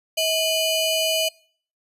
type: ring-modulated tone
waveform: sawtooth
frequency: 1811 Hz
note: A6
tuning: 49 cents sharp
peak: -13 dBFS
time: 0.17-1.29 s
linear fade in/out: 10 ms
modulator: 1170 Hz
effects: noise-tail reverb RT60 0.5 s tail -24 dB re dry + resampled to 32000 Hz

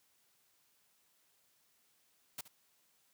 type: noise with echo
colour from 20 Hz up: white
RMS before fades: -42 dBFS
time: 2.38-2.41 s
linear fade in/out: 5 ms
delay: 71 ms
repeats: 1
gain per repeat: -15 dB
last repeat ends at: 2.481 s
effects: white hiss -73 dBFS RMS until 3.13 s + high-pass 80 Hz 12 dB/octave

